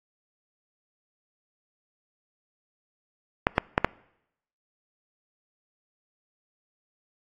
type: clicks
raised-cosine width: 0.5 ms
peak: -3 dBFS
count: 4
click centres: 3.469 / 3.581 / 3.779 / 3.846 s
effects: noise-tail reverb RT60 0.8 s tail -24 dB re dry + AAC 32 kbps